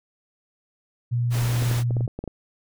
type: tone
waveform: sine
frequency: 120 Hz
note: B2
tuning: 49 cents flat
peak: -20 dBFS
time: 1.11-2.07 s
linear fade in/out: 20 ms
type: noise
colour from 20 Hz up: pink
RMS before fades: -32 dBFS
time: 1.3-1.84 s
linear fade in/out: 50 ms
type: clicks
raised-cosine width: 2 ms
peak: -18 dBFS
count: 9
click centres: 1.624 / 1.713 / 1.908 / 1.968 / 2.008 / 2.078 / 2.19 / 2.24 / 2.277 s
effects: none